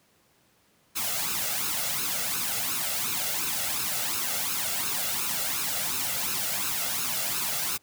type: noise with flanger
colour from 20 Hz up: white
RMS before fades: -29 dBFS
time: 0.95-7.78 s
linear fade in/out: 20 ms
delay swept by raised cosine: 0.75 to 1.49 ms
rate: 2.8 Hz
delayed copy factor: +0.65
effects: pink hiss -64 dBFS RMS until 7.82 s + high-pass 100 Hz 12 dB/octave